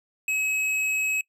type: tone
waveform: square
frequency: 2561 Hz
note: D#7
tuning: 49 cents sharp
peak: -24 dBFS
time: 0.28-1.21 s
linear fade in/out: 2 ms
effects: noise-tail reverb RT60 0.1 s tail -24 dB re dry + low-pass 12000 Hz 12 dB/octave